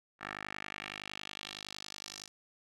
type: tone with band-pass filter sweep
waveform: 10% pulse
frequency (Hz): 50.8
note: G#1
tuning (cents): -38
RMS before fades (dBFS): -45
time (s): 0.19-2.29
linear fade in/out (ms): 50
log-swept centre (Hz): 1600 to 5900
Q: 2
effects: none